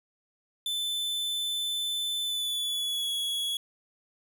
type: tone with pitch glide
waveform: 45% pulse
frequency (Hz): 3520 to 3355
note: A7 to G#7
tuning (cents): 0 to +17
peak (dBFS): -28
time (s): 0.66-3.57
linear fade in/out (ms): 2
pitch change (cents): -83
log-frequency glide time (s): 2.23-3.11
effects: none